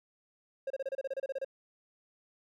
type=tone bursts; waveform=triangle; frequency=539 Hz; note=C#5; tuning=49 cents flat; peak=-30 dBFS; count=13; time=0.67-1.447 s; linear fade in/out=5 ms; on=33 ms; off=29 ms; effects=none